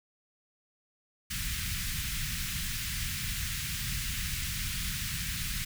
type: band-stop noise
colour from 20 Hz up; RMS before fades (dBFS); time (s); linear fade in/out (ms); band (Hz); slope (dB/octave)
pink; -34; 1.3-5.65; 10; 170 to 1700; 24
effects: none